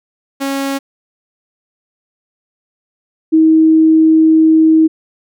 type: tone pair in turn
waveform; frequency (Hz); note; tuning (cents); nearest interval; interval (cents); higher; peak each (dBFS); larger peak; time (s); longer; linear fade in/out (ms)
sawtooth / sine; 274.4 / 318.3; C#4 / D#4; -17 / +39; minor third; 256; second; -12 / -5; second; 0.4-0.79 / 3.32-4.88; second; 20
effects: none